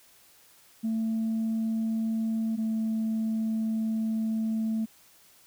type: tone pair in turn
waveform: sine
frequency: 223.2 / 221.4 Hz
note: A3 / A3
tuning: +25 / +11 cents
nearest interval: unison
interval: 14 cents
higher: first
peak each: -24 dBFS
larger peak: neither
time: 0.83-2.57 / 2.57-4.86 s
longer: second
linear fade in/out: 20 ms
effects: tanh soft clip ceiling -23 dBFS + white hiss -58 dBFS RMS until 5.46 s